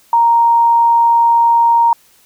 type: tone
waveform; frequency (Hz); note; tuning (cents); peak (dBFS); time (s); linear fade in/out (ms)
sine; 932.3; A#5; 0; -7; 0.13-1.93; 2
effects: white hiss -50 dBFS RMS until 2.25 s